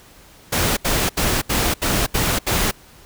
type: noise bursts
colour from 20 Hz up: pink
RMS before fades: -19 dBFS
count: 7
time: 0.52-2.714 s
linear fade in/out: 10 ms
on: 250 ms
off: 74 ms
effects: pink hiss -47 dBFS RMS until 3.05 s